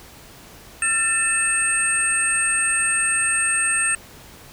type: tone cluster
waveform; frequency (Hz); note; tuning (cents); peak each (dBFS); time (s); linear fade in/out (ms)
sine; 1362 / 1787 / 2621 / 8540; F6 / A6 / E7 / C9; -44 / +26 / -11 / +34; -29 / -24 / -24 / -20; 0.82-3.95; 2
effects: pink hiss -44 dBFS RMS until 4.52 s